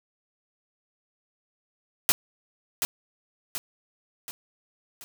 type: noise with echo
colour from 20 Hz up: white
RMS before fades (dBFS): -20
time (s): 2.09-2.12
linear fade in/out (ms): 0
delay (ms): 730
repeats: 4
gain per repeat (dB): -6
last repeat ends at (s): 5.04
effects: none